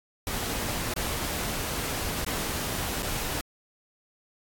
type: noise with dropouts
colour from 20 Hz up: pink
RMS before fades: -31 dBFS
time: 0.27-3.41 s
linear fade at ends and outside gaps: 1 ms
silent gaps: 0.938-0.963 / 2.247-2.264 / 3.023-3.029 s
effects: AAC 64 kbps